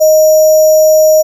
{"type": "tone with sample-and-hold", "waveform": "sine", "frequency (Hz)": 622.3, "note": "D#5", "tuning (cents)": 0, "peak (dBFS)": -3, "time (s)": [0, 1.23], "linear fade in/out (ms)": 20, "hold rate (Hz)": 6300, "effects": []}